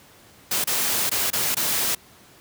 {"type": "noise with dropouts", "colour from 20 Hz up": "white", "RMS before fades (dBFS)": -23, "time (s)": [0.51, 1.95], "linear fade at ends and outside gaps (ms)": 5, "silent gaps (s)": [[0.642, 0.672], [1.096, 1.114], [1.304, 1.33], [1.547, 1.567]], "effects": ["pink hiss -51 dBFS RMS until 2.4 s", "high-pass 80 Hz 12 dB/octave"]}